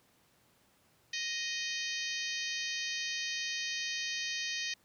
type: harmonic tone with a mistuned harmonic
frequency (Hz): 622.3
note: D#5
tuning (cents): 0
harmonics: 3 / 4 / 5 / 6 / 7 / 8 / 9 / 10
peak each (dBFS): -40 / -41 / -42 / -43 / -43 / -44 / -45 / -45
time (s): 1.13-4.74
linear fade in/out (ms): 5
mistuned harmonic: 8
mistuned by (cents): -37
effects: pink hiss -68 dBFS RMS until 4.84 s + high-pass 80 Hz 12 dB/octave